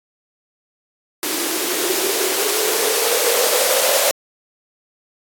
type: noise with band-pass filter sweep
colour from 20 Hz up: violet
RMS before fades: -19 dBFS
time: 1.23-4.11 s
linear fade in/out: 0 ms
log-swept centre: 320 to 560 Hz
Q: 9.1
effects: AAC 64 kbps